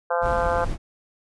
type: harmonic tone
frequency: 172.1 Hz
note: F3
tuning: 25 cents flat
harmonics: 3 / 4 / 5 / 6 / 7 / 8 / 9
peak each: -24 / -26 / -28 / -30 / -31 / -32 / -33 dBFS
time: 0.1-0.65 s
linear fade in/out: 10 ms
type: noise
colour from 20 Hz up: brown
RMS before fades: -28 dBFS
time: 0.21-0.78 s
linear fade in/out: 50 ms
effects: resampled to 24000 Hz